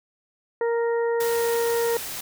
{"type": "harmonic tone", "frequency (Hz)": 466.2, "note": "A#4", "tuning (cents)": 0, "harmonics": [1, 2, 3, 4], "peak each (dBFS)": [-21, -31, -39, -36], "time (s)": [0.61, 1.97], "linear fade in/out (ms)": 2}
{"type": "noise", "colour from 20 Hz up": "white", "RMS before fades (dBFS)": -33, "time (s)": [1.2, 2.21], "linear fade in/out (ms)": 5}
{"effects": []}